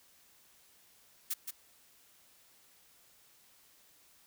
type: noise with echo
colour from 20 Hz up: blue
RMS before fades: -34 dBFS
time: 1.3-1.34 s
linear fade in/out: 10 ms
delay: 170 ms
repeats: 1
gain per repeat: -6 dB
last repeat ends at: 1.51 s
effects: white hiss -64 dBFS RMS until 4.26 s